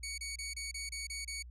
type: tone bursts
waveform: 15% pulse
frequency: 2241 Hz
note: C#7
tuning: 18 cents sharp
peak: -32 dBFS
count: 8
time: 0.03-1.426 s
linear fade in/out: 5 ms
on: 150 ms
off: 28 ms
effects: added 60 Hz sine -47 dBFS peak until 1.5 s + resampled to 32000 Hz